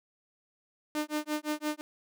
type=tone with tremolo; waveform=sawtooth; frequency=302.1 Hz; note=D4; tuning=49 cents sharp; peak=-24 dBFS; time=0.95-1.81 s; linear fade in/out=0 ms; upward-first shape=sine; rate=5.8 Hz; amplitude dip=100%; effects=none